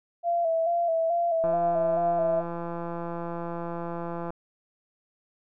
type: tone with vibrato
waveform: sine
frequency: 671 Hz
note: E5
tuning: 31 cents sharp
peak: -22 dBFS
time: 0.23-2.44 s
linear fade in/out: 50 ms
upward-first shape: square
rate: 2.3 Hz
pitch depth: 41 cents each way
type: click train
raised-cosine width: 1 ms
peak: -21 dBFS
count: 488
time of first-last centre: 1.44-4.305 s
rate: 170 Hz
effects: none